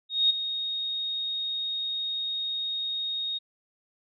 sine tone with ADSR envelope, 3729 Hz, A#7, in tune, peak -17 dBFS, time 0.09-3.39 s, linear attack 210 ms, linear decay 12 ms, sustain -11 dB, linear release 21 ms, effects none

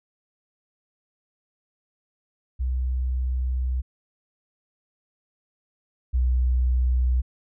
sine tone pair in turn, 63.4 / 62.42 Hz, B1 / B1, +46 / +19 cents, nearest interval unison, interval 27 cents, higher first, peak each -22 / -18 dBFS, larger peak second, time 2.59-3.82 / 6.13-7.22 s, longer first, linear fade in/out 20 ms, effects none

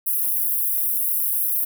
pink high-pass noise, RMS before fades -22 dBFS, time 0.06-1.65 s, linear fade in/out 10 ms, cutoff 11000 Hz, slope 48 dB/octave, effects none

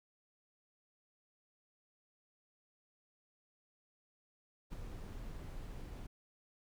brown noise with ADSR envelope, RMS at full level -41 dBFS, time 4.7-6.07 s, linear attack 34 ms, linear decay 4 ms, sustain -5 dB, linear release 9 ms, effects none

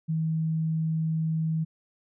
sine tone, 160 Hz, D#3, 49 cents sharp, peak -24 dBFS, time 0.08-1.65 s, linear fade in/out 20 ms, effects none

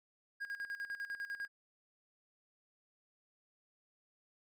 triangle tone with tremolo, 1628 Hz, G#6, 35 cents flat, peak -36 dBFS, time 0.4-1.48 s, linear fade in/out 20 ms, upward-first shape square, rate 10 Hz, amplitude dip 75%, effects none

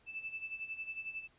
sine tone with tremolo, 2637 Hz, E7, in tune, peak -37 dBFS, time 0.06-1.28 s, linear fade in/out 50 ms, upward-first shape sine, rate 11 Hz, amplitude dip 75%, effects pink hiss -68 dBFS RMS until 1.38 s + resampled to 8000 Hz

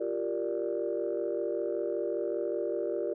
sine chord, G minor seventh, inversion third, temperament equal with one note detuned, 346.8 / 392 / 466.2 / 587.3 Hz, F4 / G4 / Bb4 / D5, -12 / 0 / 0 / 0 cents, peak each -34 dBFS, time 0-3.14 s, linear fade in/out 10 ms, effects tanh soft clip ceiling -21 dBFS

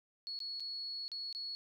sine tone with dropouts, 4366 Hz, C#8, 27 cents flat, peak -39 dBFS, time 0.27-1.55 s, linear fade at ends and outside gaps 0 ms, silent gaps 0.39-0.403 / 0.598-0.604 / 1.08-1.117 / 1.327-1.349 s, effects 12-bit

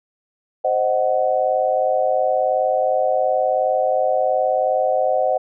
sine chord, C diminished, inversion none, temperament equal with one note detuned, 523.3 / 622.3 / 745.1 Hz, C5 / Eb5 / Gb5, 0 / 0 / +12 cents, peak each -20 dBFS, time 0.64-5.38 s, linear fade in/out 10 ms, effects none

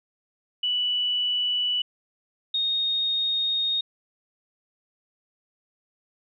sine tone pair in turn, 2960 / 3713 Hz, F#7 / A#7, 0 / -8 cents, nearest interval major third, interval 392 cents, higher second, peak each -22 dBFS, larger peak neither, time 0.63-1.82 / 2.54-3.81 s, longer second, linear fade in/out 5 ms, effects none

